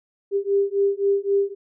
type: beating tone pair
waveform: sine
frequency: 396.3 / 400.1 Hz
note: G4 / G4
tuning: +19 / +35 cents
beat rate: 3.8 Hz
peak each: -21 dBFS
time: 0.31-1.55 s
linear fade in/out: 50 ms
effects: none